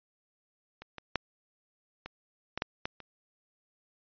clicks, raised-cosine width 0.3 ms, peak -28 / -25 / -11 / -24 / -17 / -13 / -16 / -30 dBFS, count 8, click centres 0.82 / 0.983 / 1.157 / 2.06 / 2.576 / 2.621 / 2.855 / 3.003 s, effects resampled to 11025 Hz

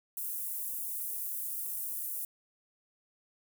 pink high-pass noise, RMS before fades -37 dBFS, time 0.17-2.25 s, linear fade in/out 2 ms, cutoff 11000 Hz, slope 24 dB/octave, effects none

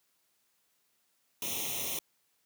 white noise with comb filter, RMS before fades -35 dBFS, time 1.42-1.99 s, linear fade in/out 2 ms, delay 0.32 ms, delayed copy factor +0.95, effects white hiss -74 dBFS RMS until 2.45 s + high-pass 100 Hz 12 dB/octave

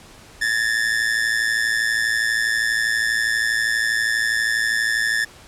45% pulse ring-modulated tone, 1760 Hz, A6, in tune, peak -15 dBFS, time 0.41-5.25 s, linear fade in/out 10 ms, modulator 56.2 Hz, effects pink hiss -45 dBFS RMS until 5.47 s + low-pass 10000 Hz 12 dB/octave

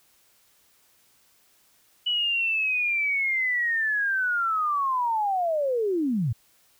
sine linear sweep, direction down, 2960 to 100 Hz, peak -22 dBFS, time 2.06-6.33 s, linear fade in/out 10 ms, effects white hiss -62 dBFS RMS until 6.79 s

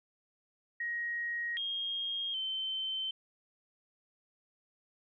sine tone with pitch steps, 1886 / 3242 / 3088 Hz, A#6 / G#7 / G7, +20 / -42 / -27 cents, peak -33 dBFS, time 0.8-3.11 s, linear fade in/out 5 ms, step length 770 ms, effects none

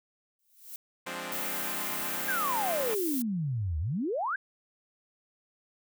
violet noise with exponential growth, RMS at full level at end -39 dBFS, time 0.39-0.76 s, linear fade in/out 2 ms, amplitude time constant 80 ms
5% pulse chord, D half-diminished seventh, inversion first, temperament equal, 174.61 / 207.7 / 261.6 / 293.7 Hz, F3 / Ab3 / C4 / D4, 0 / 0 / 0 / 0 cents, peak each -30 / -31 / -29 / -31 dBFS, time 1.06-2.95 s, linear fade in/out 10 ms
violet noise, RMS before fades -35 dBFS, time 1.32-3.22 s, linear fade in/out 2 ms
sine exponential two-way sweep, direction down then up, 1661.2 to 73.42 to 1661.2 Hz, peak -28 dBFS, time 2.28-4.36 s, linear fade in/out 5 ms, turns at 3.79 s
effects none

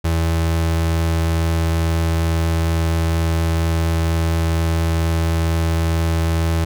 35% pulse tone, 82.2 Hz, E2, 4 cents flat, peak -14 dBFS, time 0.04-6.65 s, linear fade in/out 10 ms, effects none

